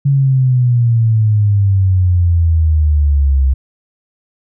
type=exponential sweep; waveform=sine; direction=down; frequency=140.9 to 65.41 Hz; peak=-8 dBFS; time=0.05-3.54 s; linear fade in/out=10 ms; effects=none

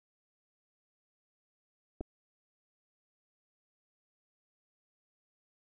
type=clicks; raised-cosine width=2 ms; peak=-26 dBFS; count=2; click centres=2.008 / 2.011 s; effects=none

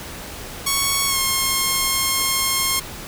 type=tone with pitch glide; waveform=5% pulse; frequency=1108.7 to 1072.2 Hz; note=C#6 to C6; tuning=0 to +42 cents; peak=-6 dBFS; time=0.66-2.8 s; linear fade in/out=10 ms; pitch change=-58 cents; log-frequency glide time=1.07-1.18 s; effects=pink hiss -34 dBFS RMS until 3.07 s

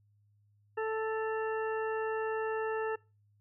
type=harmonic tone with a mistuned harmonic; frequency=440 Hz; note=A4; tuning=in tune; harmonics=1 / 2 / 3 / 4 / 6; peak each=-32 / -39 / -42 / -41 / -50 dBFS; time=0.77-2.96 s; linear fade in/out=10 ms; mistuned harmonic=6; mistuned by=+62 cents; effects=noise-tail reverb RT60 0.3 s tail -24 dB re dry + added 103 Hz sine -65 dBFS peak until 3.4 s

